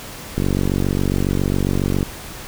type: click train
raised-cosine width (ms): 3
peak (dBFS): -6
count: 79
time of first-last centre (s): 0.38-2.029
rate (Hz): 47.3
effects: pink hiss -34 dBFS RMS until 2.47 s